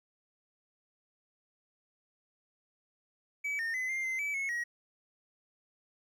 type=tone with pitch steps; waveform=triangle; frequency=2286 / 1828 / 2027 / 2102 / 2069 / 2299 / 2187 / 1900 Hz; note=D7 / A#6 / B6 / C7 / C7 / D7 / C#7 / A#6; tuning=-47 / -34 / +45 / +7 / -20 / -37 / -24 / +33 cents; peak=-30 dBFS; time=3.44-4.64 s; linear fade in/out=10 ms; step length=150 ms; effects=12-bit